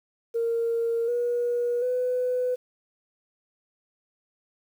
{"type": "tone with pitch steps", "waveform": "sine", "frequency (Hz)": [463, 481.3, 500.3], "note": ["A#4", "B4", "B4"], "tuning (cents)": [-12, -45, 22], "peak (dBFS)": -22, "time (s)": [0.34, 2.56], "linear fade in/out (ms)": 20, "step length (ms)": 740, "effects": ["tanh soft clip ceiling -18 dBFS", "9-bit"]}